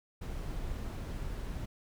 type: noise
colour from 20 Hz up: brown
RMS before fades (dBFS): -38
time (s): 0.21-1.66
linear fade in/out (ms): 10
effects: none

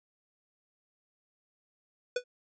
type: tone with exponential decay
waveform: square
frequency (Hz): 493.9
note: B4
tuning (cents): 0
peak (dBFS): -25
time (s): 2.16-2.24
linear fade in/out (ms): 5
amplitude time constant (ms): 16
effects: resampled to 16000 Hz

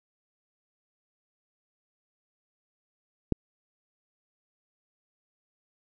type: click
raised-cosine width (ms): 3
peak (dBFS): -10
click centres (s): 3.323
effects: none

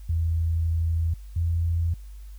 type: tone pair in turn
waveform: sine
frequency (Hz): 82.41 / 84.04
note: E2 / E2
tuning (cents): 0 / +34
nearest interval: unison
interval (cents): 34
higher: second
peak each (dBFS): -21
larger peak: neither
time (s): 0.09-1.14 / 1.36-1.94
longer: first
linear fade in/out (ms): 5
effects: added 50 Hz sine -38 dBFS peak until 2.38 s + white hiss -60 dBFS RMS until 2.38 s

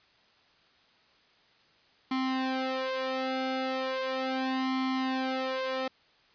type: tone with flanger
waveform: sawtooth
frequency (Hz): 261.6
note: C4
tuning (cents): 0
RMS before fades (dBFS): -31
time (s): 2.11-5.88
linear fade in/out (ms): 5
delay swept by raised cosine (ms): 0.93 to 2.43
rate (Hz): 0.37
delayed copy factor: +0.95
effects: white hiss -63 dBFS RMS until 6.34 s + resampled to 11025 Hz

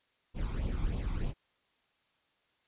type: noise with flanger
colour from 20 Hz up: brown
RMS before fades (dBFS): -33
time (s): 0.34-1.34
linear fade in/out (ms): 50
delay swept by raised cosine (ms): 0.28 to 0.9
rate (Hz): 3.2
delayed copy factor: +0.65
effects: white hiss -73 dBFS RMS until 2.67 s + resampled to 8000 Hz

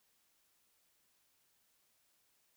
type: silence
effects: white hiss -75 dBFS RMS until 2.56 s

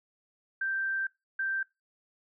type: tone bursts at uneven times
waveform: sine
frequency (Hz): 1568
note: G6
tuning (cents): 0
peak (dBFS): -28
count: 2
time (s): 0.61-1.07 / 1.39-1.63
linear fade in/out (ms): 5
effects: noise-tail reverb RT60 0.2 s tail -20 dB re dry

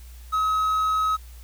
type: tone with quantisation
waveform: triangle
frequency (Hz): 1276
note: D#6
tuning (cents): +43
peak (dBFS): -18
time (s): 0.32-1.17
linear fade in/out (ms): 20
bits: 8
effects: added 60 Hz sine -40 dBFS peak until 1.43 s + white hiss -53 dBFS RMS until 1.43 s

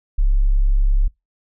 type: tone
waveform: sine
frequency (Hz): 34.31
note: C#1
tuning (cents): -17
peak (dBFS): -12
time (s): 0.18-1.08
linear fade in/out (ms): 10
effects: noise-tail reverb RT60 0.2 s tail -23 dB re dry

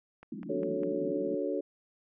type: click train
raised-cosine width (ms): 0.5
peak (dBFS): -34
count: 4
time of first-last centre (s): 0.23-0.834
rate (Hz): 4.97
type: band-pass noise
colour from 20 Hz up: white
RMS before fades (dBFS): -40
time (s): 0.32-1.35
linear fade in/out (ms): 5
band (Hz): 160 to 320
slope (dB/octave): 96
type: chord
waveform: sine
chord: D major seventh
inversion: none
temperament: equal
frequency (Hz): 293.7 / 370 / 440 / 554.4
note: D4 / F#4 / A4 / C#5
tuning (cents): 0 / 0 / 0 / 0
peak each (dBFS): -35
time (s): 0.49-1.61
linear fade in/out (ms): 10
effects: none

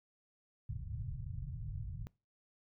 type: low-pass noise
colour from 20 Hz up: white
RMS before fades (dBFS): -42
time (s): 0.69-2.07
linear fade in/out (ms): 0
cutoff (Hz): 140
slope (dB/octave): 48
effects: noise-tail reverb RT60 0.3 s tail -24 dB re dry

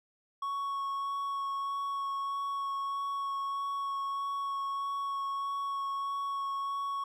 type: tone with vibrato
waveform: triangle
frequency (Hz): 1108.7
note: C#6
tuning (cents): 0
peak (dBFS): -30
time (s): 0.42-7.04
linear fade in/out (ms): 5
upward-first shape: sine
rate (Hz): 1.6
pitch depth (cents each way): 9
effects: none

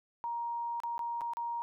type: tone with dropouts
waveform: sine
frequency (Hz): 940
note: A#5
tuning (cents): +14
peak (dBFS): -33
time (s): 0.24-1.62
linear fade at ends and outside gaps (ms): 0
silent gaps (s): 0.802-0.835 / 0.98-0.992 / 1.209-1.216 / 1.335-1.37
effects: none

